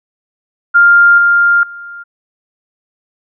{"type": "tone with level steps", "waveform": "sine", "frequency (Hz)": 1400, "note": "F6", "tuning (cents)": 4, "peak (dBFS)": [-3, -6, -26], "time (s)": [0.74, 2.04], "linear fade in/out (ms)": 20, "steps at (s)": [1.18, 1.63], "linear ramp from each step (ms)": 2, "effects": []}